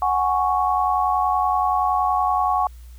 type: chord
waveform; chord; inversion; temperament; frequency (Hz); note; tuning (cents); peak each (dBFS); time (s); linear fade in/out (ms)
sine; F# suspended second; none; equal; 740 / 830.6 / 1108.7; F#5 / G#5 / C#6; 0 / 0 / 0; -21 / -23 / -21; 0.02-2.67; 2
effects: added 60 Hz sine -38 dBFS peak until 2.98 s + white hiss -56 dBFS RMS until 2.98 s